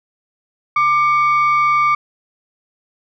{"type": "tone pair together", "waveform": "sine", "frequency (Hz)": [1188.4, 2241], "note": ["D6", "C#7"], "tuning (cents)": [20, 18], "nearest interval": "major seventh", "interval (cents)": 1098, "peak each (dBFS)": [-11, -18], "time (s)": [0.76, 1.95], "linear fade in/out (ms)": 5, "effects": ["tanh soft clip ceiling -7 dBFS"]}